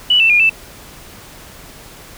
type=tone with pitch steps; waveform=sine; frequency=2954 / 2666 / 2426 / 2646 Hz; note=F#7 / E7 / D#7 / E7; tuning=-3 / +19 / -44 / +6 cents; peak=-8 dBFS; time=0.1-0.496 s; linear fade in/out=5 ms; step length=99 ms; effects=pink hiss -38 dBFS RMS until 2.17 s